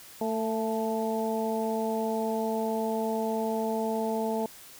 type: harmonic tone with a mistuned harmonic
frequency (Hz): 222.7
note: A3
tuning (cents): +21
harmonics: 1 / 2 / 3 / 4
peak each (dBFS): -31 / -31 / -33 / -34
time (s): 0.21-4.46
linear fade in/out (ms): 2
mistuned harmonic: 4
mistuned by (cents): -32
effects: white hiss -49 dBFS RMS until 4.79 s